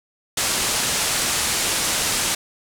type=low-pass noise; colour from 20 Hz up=white; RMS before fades=-22 dBFS; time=0.37-2.35 s; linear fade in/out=5 ms; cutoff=10000 Hz; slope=24 dB/octave; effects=none